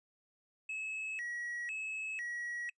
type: tone with vibrato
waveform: triangle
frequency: 2226 Hz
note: C#7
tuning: 7 cents sharp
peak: -36 dBFS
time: 0.69-2.7 s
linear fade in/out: 5 ms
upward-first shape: square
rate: 1 Hz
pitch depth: 260 cents each way
effects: noise-tail reverb RT60 0.1 s tail -25 dB re dry + resampled to 22050 Hz